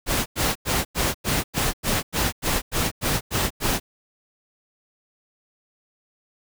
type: noise bursts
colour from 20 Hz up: pink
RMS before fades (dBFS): -22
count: 13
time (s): 0.06-3.8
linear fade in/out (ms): 50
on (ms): 200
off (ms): 95
effects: none